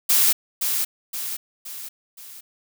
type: noise with echo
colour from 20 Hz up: blue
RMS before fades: -17 dBFS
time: 0.09-0.33 s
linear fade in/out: 10 ms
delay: 520 ms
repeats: 4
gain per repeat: -6 dB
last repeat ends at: 2.41 s
effects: none